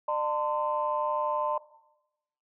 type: tone cluster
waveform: sine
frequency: 601 / 901 / 1033 Hz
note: D5 / A5 / C6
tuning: +40 / +41 / -22 cents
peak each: -30 dBFS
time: 0.08-1.58 s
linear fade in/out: 5 ms
effects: noise-tail reverb RT60 0.9 s tail -17 dB re dry + tanh soft clip ceiling -16 dBFS